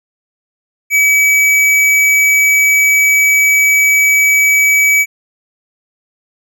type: tone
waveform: square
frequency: 2284 Hz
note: D7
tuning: 49 cents flat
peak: -8 dBFS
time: 0.9-5.06 s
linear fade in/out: 50 ms
effects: none